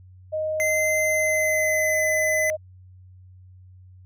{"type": "tone", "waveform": "sine", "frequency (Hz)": 622.3, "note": "D#5", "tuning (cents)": 0, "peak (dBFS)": -23, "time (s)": [0.32, 2.57], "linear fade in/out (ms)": 20}
{"type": "tone with pitch glide", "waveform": "square", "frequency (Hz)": [2071, 2020], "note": ["C7", "B6"], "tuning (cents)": [-18, 39], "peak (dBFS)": -22, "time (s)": [0.6, 2.5], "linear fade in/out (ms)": 0, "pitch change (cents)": -43, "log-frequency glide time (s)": [1.04, 2.07]}
{"effects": ["added 92 Hz sine -45 dBFS peak until 4.05 s"]}